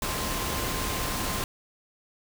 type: tone in noise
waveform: sine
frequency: 1046.5 Hz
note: C6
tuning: in tune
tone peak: -38 dBFS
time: 0.02-1.44 s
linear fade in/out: 2 ms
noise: pink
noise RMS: -30 dBFS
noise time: 0.02-1.44 s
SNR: -11 dB
effects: none